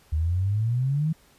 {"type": "exponential sweep", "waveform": "sine", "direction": "up", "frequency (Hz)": [74.9, 163.1], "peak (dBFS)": -21, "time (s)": [0.12, 1.13], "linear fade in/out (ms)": 10, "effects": ["pink hiss -58 dBFS RMS until 1.38 s", "resampled to 32000 Hz"]}